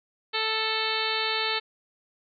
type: harmonic tone with a mistuned harmonic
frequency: 440 Hz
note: A4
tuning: in tune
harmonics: 1 / 2 / 3 / 4 / 5 / 6 / 7 / 8 / 9 / 10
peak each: -34 / -34 / -34 / -34 / -34 / -34 / -34 / -34 / -34 / -34 dBFS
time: 0.33-1.6 s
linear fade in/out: 20 ms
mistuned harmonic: 8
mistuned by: +47 cents
effects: none